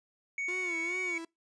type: tone with pitch glide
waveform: triangle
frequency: 2230 to 2247 Hz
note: C#7 to C#7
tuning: +10 to +23 cents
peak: -30 dBFS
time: 0.38-1.18 s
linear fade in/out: 2 ms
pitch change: +13 cents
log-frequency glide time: 0.87-0.99 s
type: tone with vibrato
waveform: 45% pulse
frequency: 349.2 Hz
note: F4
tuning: in tune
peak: -39 dBFS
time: 0.48-1.25 s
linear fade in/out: 5 ms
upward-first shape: sine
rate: 2.4 Hz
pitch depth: 100 cents each way
effects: noise-tail reverb RT60 0.2 s tail -25 dB re dry + resampled to 22050 Hz